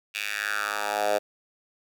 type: tone with high-pass filter sweep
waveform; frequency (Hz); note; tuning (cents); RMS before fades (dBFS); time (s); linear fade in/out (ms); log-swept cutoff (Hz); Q
10% pulse; 103.83; G#2; 0; -28; 0.14-1.19; 20; 2600 to 570; 3.3
effects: none